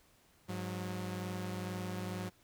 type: tone pair together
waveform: sawtooth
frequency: 102.03 / 181.8 Hz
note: G#2 / F#3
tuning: -30 / -30 cents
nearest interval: minor seventh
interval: 1000 cents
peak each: -37 / -36 dBFS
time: 0.48-2.3 s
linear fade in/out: 20 ms
effects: pink hiss -67 dBFS RMS until 2.43 s